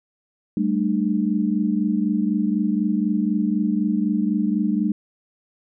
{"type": "chord", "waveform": "sine", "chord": "G suspended second", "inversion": "none", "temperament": "equal with one note detuned", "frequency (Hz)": [196, 220, 300.5], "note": ["G3", "A3", "D4"], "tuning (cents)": [0, 0, 40], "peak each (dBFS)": [-22, -22, -24], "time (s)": [0.57, 4.92], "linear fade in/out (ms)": 2, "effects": []}